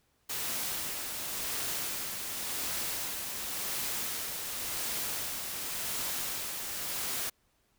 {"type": "noise with tremolo", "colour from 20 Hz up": "white", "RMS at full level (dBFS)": -34, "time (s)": [0.29, 7.3], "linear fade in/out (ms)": 10, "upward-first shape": "sine", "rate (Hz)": 0.91, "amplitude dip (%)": 35, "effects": ["pink hiss -72 dBFS RMS until 7.78 s"]}